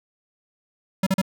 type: tone bursts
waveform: square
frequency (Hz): 191.2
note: G3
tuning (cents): -43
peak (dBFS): -18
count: 3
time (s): 1.03-1.216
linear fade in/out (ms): 5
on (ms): 36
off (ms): 39
effects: none